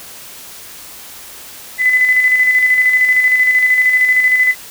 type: tone with tremolo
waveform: sine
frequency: 2010 Hz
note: B6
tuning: 30 cents sharp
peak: -7 dBFS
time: 1.78-4.55 s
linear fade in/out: 50 ms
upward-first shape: square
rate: 13 Hz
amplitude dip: 40%
effects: white hiss -34 dBFS RMS until 4.7 s